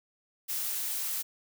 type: noise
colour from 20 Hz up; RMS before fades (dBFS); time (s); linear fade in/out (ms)
blue; -33; 0.48-1.23; 20
effects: none